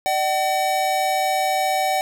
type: tone pair together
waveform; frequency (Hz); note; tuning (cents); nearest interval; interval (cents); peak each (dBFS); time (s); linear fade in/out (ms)
square; 602.4 / 759; D5 / F#5; +44 / +44; major third; 400; -26 / -20; 0.06-2.01; 0
effects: none